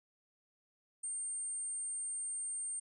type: tone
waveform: sine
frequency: 8720 Hz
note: C#9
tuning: 29 cents flat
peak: -37 dBFS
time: 1.03-2.8 s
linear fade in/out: 10 ms
effects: none